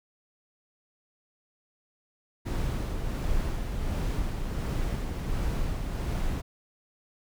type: noise with tremolo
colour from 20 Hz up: brown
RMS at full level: -28 dBFS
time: 2.45-6.42 s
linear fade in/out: 20 ms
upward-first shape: sine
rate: 1.4 Hz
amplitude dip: 35%
effects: none